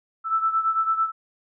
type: beating tone pair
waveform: sine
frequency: 1318.5 / 1327.5 Hz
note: E6 / E6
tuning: 0 / +12 cents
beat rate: 9 Hz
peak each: -21 / -26 dBFS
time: 0.24-1.12 s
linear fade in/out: 50 ms
effects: none